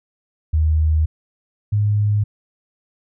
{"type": "tone pair in turn", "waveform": "sine", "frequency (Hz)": [78.1, 104.25], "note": ["D#2", "G#2"], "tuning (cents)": [7, 7], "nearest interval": "perfect fourth", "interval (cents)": 500, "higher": "second", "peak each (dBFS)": [-13, -14], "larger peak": "first", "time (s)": [[0.53, 1.06], [1.72, 2.24]], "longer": "first", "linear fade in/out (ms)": 10, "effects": []}